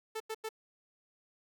sawtooth tone bursts, 440 Hz, A4, in tune, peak -32 dBFS, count 3, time 0.15-0.491 s, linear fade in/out 10 ms, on 53 ms, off 91 ms, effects none

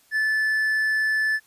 triangle tone, 1744 Hz, A6, 16 cents flat, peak -18 dBFS, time 0.11-1.4 s, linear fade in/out 50 ms, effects white hiss -59 dBFS RMS until 1.46 s + resampled to 32000 Hz

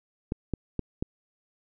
clicks, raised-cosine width 3 ms, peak -15 dBFS, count 4, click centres 0.321 / 0.537 / 0.793 / 1.025 s, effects none

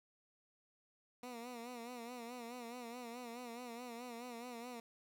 15% pulse tone with vibrato, 240.2 Hz, B3, 48 cents flat, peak -40 dBFS, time 1.23-4.8 s, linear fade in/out 2 ms, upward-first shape sine, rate 4.7 Hz, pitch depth 78 cents each way, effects none

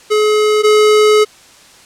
square tone pair in turn, 425.3 / 425.3 Hz, G#4 / G#4, +41 / +41 cents, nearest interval unison, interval 0 cents, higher neither, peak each -10 / -7 dBFS, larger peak second, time 0.1-0.63 / 0.63-1.25 s, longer second, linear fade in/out 20 ms, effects white hiss -42 dBFS RMS until 1.85 s + low-pass 8000 Hz 12 dB/octave

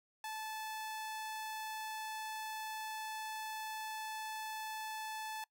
sawtooth tone, 871 Hz, A5, 18 cents flat, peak -37 dBFS, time 0.24-5.44 s, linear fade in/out 2 ms, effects noise-tail reverb RT60 0.1 s tail -23 dB re dry

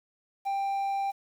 triangle tone with quantisation, 789 Hz, G5, 11 cents sharp, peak -25 dBFS, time 0.45-1.12 s, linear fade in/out 20 ms, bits 9, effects none

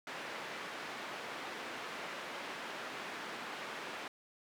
white band-pass noise, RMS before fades -44 dBFS, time 0.07-4.08 s, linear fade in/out 2 ms, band 240 to 2100 Hz, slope 12 dB/octave, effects none

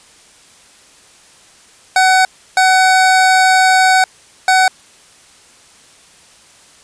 25% pulse tone bursts at uneven times, 751 Hz, F#5, 26 cents sharp, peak -4 dBFS, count 3, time 1.96-2.25 / 2.57-4.04 / 4.48-4.68 s, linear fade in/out 2 ms, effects white hiss -45 dBFS RMS until 6.83 s + resampled to 22050 Hz

